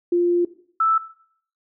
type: tone pair in turn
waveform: sine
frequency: 349.2 / 1318.4 Hz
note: F4 / E6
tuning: 0 / 0 cents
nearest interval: octave + major seventh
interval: 2300 cents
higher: second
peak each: -15 dBFS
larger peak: neither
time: 0.12-0.45 / 0.8-0.98 s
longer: first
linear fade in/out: 5 ms
effects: noise-tail reverb RT60 0.6 s tail -17 dB re dry